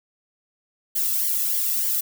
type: noise with flanger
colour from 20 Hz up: violet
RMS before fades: -23 dBFS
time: 0.95-2.01 s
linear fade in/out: 10 ms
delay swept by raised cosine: 0.77 to 1.34 ms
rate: 3.3 Hz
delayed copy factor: -0.75
effects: none